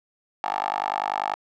10% pulse tone with high-pass filter, 50.2 Hz, G1, 42 cents sharp, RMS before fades -27 dBFS, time 0.44-1.34 s, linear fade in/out 0 ms, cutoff 860 Hz, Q 6.1, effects low-pass 4000 Hz 12 dB/octave

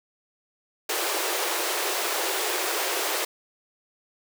pink high-pass noise, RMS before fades -27 dBFS, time 0.89-3.25 s, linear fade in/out 5 ms, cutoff 330 Hz, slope 96 dB/octave, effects none

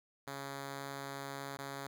5% pulse tone with dropouts, 138.59 Hz, C#3, in tune, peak -30 dBFS, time 0.27-1.87 s, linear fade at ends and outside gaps 5 ms, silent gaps 1.571-1.587 s, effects none

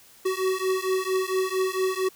square beating tone pair, 374.1 / 378.5 Hz, F#4 / F#4, +19 / +39 cents, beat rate 4.4 Hz, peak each -27 dBFS, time 0.25-2.09 s, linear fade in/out 10 ms, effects white hiss -53 dBFS RMS until 2.15 s

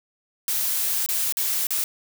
blue noise with dropouts, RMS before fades -24 dBFS, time 0.48-1.84 s, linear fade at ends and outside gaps 1 ms, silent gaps 1.062-1.088 / 1.324-1.37 / 1.669-1.706 s, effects none

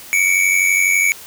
square tone pair together, 2223 / 2315 Hz, C#7 / D7, +4 / -25 cents, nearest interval minor second, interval 71 cents, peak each -16 dBFS, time 0.13-1.12 s, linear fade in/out 0 ms, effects white hiss -37 dBFS RMS until 1.26 s

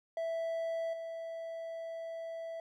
triangle tone with level steps, 659.3 Hz, E5, in tune, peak -31 / -37 dBFS, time 0.17-2.6 s, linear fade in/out 2 ms, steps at 0.93 s, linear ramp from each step 5 ms, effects none

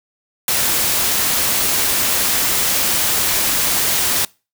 white noise, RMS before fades -17 dBFS, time 0.48-4.25 s, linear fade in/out 2 ms, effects noise-tail reverb RT60 0.3 s tail -24 dB re dry

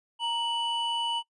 triangle tone pair together, 932.3 / 2966 Hz, A#5 / F#7, 0 / +4 cents, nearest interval octave + minor sixth, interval 2004 cents, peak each -28 dBFS, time 0.19-1.23 s, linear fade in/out 50 ms, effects noise-tail reverb RT60 0.1 s tail -23 dB re dry + resampled to 24000 Hz

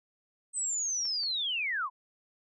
sine linear sweep, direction down, 8270 to 945 Hz, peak -29 dBFS, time 0.53-1.9 s, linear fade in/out 50 ms
clicks, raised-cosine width 0.3 ms, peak -36 dBFS, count 2, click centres 1.054 / 1.234 s
effects none

